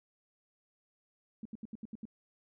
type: tone bursts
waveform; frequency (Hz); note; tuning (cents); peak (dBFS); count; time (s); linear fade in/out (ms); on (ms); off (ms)
sine; 220; A3; 0; -39; 7; 1.43-2.054; 2; 24; 76
effects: none